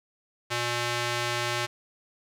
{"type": "tone with band-pass filter", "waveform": "square", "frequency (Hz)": 120.1, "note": "B2", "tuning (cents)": -48, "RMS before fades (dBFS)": -29, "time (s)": [0.5, 1.67], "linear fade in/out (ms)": 20, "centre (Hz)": 2900, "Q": 0.55, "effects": []}